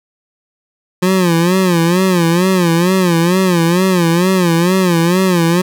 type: tone with vibrato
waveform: 25% pulse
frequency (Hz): 177.2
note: F3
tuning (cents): +25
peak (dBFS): -6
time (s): 1.02-5.62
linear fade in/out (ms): 10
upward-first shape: sine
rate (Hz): 2.2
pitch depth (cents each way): 120
effects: none